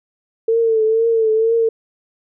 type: tone with vibrato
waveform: sine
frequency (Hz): 448.3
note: A4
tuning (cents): +32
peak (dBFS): -12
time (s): 0.48-1.69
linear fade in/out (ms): 5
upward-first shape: triangle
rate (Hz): 2.1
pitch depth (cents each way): 56
effects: none